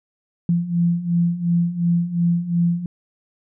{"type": "beating tone pair", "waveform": "sine", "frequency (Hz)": [170, 172.8], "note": ["F3", "F3"], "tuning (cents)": [-46, -18], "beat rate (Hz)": 2.8, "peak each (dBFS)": [-22, -18], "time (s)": [0.49, 2.86], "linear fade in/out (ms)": 2, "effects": []}